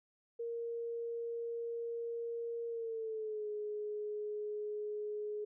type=tone with pitch glide; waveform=sine; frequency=466.2 to 420.2 Hz; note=A#4 to G#4; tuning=0 to +20 cents; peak=-37 dBFS; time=0.39-5.45 s; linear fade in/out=10 ms; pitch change=-180 cents; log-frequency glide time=2.68-3.48 s; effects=none